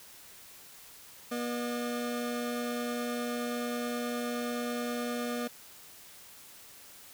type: tone pair together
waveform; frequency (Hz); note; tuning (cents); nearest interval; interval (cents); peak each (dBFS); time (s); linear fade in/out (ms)
25% pulse; 240.9 / 607; B3 / D#5; -43 / -43; octave + major third; 1600; -29 / -36; 1.31-5.48; 10
effects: white hiss -52 dBFS RMS until 7.13 s